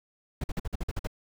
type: noise bursts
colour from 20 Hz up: brown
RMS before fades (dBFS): -30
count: 9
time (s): 0.41-1.072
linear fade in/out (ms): 5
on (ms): 30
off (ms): 49
effects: none